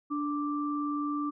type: tone pair together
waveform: sine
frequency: 292.9 / 1174.7 Hz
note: D4 / D6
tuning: -5 / 0 cents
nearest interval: 2 octaves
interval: 2405 cents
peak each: -30 / -34 dBFS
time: 0.1-1.31 s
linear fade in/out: 20 ms
effects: none